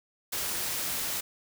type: noise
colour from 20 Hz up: white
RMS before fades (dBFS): -32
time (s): 0.32-1.21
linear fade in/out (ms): 10
effects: none